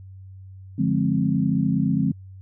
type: chord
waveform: sine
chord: D half-diminished seventh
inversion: none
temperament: just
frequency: 146.83 / 176.2 / 211.4 / 264.3 Hz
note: D3 / F3 / Ab3 / C4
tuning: 0 / +16 / +31 / +18 cents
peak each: -24 dBFS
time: 0.78-2.12 s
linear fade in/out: 10 ms
effects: added 95 Hz sine -39 dBFS peak until 2.41 s